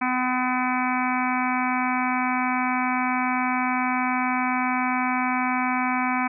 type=harmonic tone; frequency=252.9 Hz; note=B3; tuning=41 cents sharp; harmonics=1 / 3 / 4 / 5 / 6 / 7 / 8 / 9 / 10; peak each=-26 / -28 / -28 / -31 / -33 / -36 / -38 / -29 / -40 dBFS; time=0.01-6.28 s; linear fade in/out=10 ms; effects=none